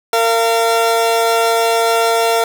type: tone pair together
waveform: 30% pulse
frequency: 457.9 / 686 Hz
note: A#4 / F5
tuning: -31 / -31 cents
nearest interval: perfect fifth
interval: 700 cents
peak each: -12 dBFS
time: 0.13-2.44 s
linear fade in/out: 2 ms
effects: none